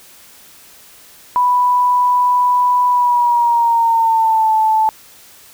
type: tone with pitch glide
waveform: sine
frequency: 987.8 to 875 Hz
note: B5 to A5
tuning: 0 to -10 cents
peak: -10 dBFS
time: 1.36-4.89 s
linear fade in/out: 0 ms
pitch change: -210 cents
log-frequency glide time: 2.89-4.53 s
effects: white hiss -43 dBFS RMS until 5.53 s